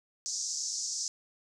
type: band-pass noise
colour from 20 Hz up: pink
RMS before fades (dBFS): -35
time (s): 0.26-1.08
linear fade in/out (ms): 0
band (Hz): 5200 to 7100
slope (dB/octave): 48
effects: none